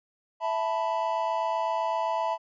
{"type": "chord", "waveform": "triangle", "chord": "E suspended fourth", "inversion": "none", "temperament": "equal", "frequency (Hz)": [659.3, 880, 987.8], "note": ["E5", "A5", "B5"], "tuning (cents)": [0, 0, 0], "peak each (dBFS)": -28, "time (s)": [0.4, 2.38], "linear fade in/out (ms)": 50, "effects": ["resampled to 16000 Hz"]}